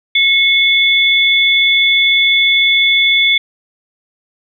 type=tone pair together; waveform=sine; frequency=2186 / 3466 Hz; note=C#7 / A7; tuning=-25 / -27 cents; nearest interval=minor sixth; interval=798 cents; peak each=-11 dBFS; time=0.15-3.38 s; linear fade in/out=5 ms; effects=none